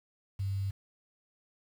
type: tone with quantisation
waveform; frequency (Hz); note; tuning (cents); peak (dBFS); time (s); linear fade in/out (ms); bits
sine; 97.8; G2; -4; -30; 0.39-0.71; 10; 9
effects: none